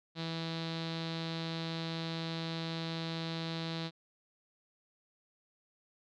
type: tone with low-pass filter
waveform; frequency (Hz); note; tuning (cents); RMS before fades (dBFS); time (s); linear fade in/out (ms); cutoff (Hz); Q
sawtooth; 164.1; E3; -8; -38; 0.15-3.91; 50; 4000; 5.6
effects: none